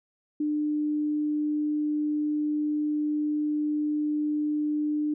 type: tone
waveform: sine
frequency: 299.7 Hz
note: D4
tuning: 35 cents sharp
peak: -24 dBFS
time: 0.4-5.14 s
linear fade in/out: 5 ms
effects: none